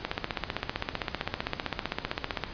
click train, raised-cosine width 0.3 ms, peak -12 dBFS, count 38, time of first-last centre 0.05-2.437 s, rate 15.5 Hz, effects pink hiss -42 dBFS RMS until 2.53 s + resampled to 11025 Hz

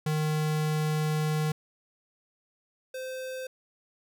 square tone pair in turn, 153.9 / 517.7 Hz, D#3 / C5, -19 / -18 cents, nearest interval octave + major sixth, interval 2101 cents, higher second, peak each -26 / -35 dBFS, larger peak first, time 0.06-1.52 / 2.94-3.47 s, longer first, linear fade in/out 5 ms, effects none

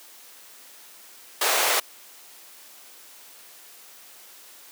pink high-pass noise, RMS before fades -22 dBFS, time 1.41-1.8 s, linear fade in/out 5 ms, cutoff 480 Hz, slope 24 dB/octave, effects white hiss -48 dBFS RMS until 4.71 s + high-pass 300 Hz 12 dB/octave

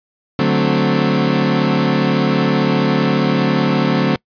30% pulse chord, D dominant seventh, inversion none, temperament equal, 146.83 / 185 / 220 / 261.6 Hz, D3 / F#3 / A3 / C4, 0 / 0 / 0 / 0 cents, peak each -16 dBFS, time 0.39-4.16 s, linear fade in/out 2 ms, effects noise-tail reverb RT60 0.1 s tail -25 dB re dry + resampled to 11025 Hz

